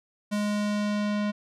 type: tone with low-pass filter sweep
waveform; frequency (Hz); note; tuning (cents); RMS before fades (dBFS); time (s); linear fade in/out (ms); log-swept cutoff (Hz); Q
square; 207.7; G#3; 0; -27; 0.31-1.32; 20; 11000 to 3500; 0.78
effects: none